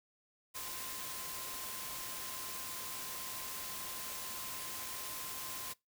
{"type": "tone in noise", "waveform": "sine", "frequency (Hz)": 1043, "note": "C6", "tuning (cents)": -6, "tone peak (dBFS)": -52, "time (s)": [0.54, 5.74], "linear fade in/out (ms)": 20, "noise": "white", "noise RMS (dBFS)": -43, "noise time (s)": [0.54, 5.74], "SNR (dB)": -12, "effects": ["noise-tail reverb RT60 0.2 s tail -23 dB re dry"]}